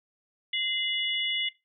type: tone cluster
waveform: sine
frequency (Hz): 2067 / 2913 / 3457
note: C7 / F#7 / A7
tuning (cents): -22 / -28 / -31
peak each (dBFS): -31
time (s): 0.53-1.49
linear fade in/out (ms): 5
effects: noise-tail reverb RT60 0.2 s tail -18 dB re dry